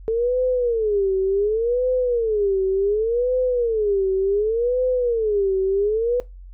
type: tone with vibrato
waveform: sine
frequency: 440.2 Hz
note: A4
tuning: 1 cent sharp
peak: -17 dBFS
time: 0.08-6.2 s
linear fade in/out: 0 ms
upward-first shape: sine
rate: 0.68 Hz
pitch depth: 250 cents each way
effects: noise-tail reverb RT60 0.2 s tail -19 dB re dry + added 45 Hz sine -37 dBFS peak until 6.53 s